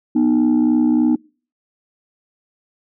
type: tone pair together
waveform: sine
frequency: 243.5 / 306.8 Hz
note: B3 / D#4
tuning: -24 / -24 cents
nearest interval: major third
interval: 400 cents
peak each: -13 dBFS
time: 0.15-1.16 s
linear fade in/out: 10 ms
effects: noise-tail reverb RT60 0.4 s tail -26 dB re dry + tanh soft clip ceiling -9 dBFS